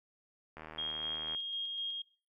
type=click train; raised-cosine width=0.5 ms; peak=-31 dBFS; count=62; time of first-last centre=0.57-1.348 s; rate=78.4 Hz
type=tone with tremolo; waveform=sine; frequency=3248 Hz; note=G#7; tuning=39 cents flat; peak=-34 dBFS; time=0.78-2.02 s; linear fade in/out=5 ms; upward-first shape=square; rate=4 Hz; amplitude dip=25%
effects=noise-tail reverb RT60 0.4 s tail -22 dB re dry